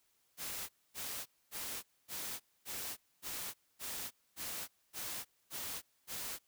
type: noise bursts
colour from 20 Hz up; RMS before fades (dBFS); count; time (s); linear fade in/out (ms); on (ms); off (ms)
white; -42; 11; 0.37-6.39; 50; 320; 250
effects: white hiss -75 dBFS RMS until 6.47 s